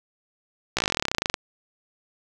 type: slowing click train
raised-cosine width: 0.2 ms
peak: -5 dBFS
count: 22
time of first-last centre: 0.77-1.342 s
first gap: 16 ms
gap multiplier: 1.05
effects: none